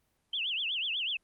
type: tone with vibrato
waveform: sine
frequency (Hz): 3000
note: F#7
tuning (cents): +23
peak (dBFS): -30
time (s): 0.33-1.17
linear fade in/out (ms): 5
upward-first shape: triangle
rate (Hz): 8.1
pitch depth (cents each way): 290
effects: pink hiss -75 dBFS RMS until 1.23 s + Opus 32 kbps